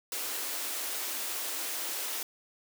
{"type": "high-pass noise", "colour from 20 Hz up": "white", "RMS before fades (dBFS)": -35, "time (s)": [0.12, 2.23], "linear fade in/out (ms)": 2, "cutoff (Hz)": 260, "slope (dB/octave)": 96, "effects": []}